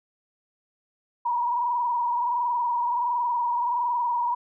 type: tone with frequency modulation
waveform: sine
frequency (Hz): 963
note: B5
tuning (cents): -44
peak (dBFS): -22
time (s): 1.25-4.35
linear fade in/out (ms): 10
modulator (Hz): 21.4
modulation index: 1.5
effects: none